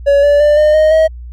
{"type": "tone with pitch steps", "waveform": "triangle", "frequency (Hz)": [565, 578.5, 592.4, 606.6, 621.1, 636], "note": ["C#5", "D5", "D5", "D#5", "D#5", "D#5"], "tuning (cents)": [33, -26, 15, -44, -3, 38], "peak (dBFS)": -4, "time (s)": [0.06, 1.08], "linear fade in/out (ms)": 20, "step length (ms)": 170, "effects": ["added 60 Hz sine -26 dBFS peak until 1.32 s"]}